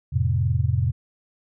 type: chord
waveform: sine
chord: F major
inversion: none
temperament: equal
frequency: 87.31 / 110 / 130.81 Hz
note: F2 / A2 / C3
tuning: 0 / 0 / 0 cents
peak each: -23 dBFS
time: 0.12-0.92 s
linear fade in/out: 20 ms
effects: none